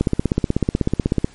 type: click train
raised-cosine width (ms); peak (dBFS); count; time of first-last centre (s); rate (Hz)
3; -3; 21; 0.01-1.245; 16.2
effects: pink hiss -48 dBFS RMS until 1.34 s + MP3 48 kbps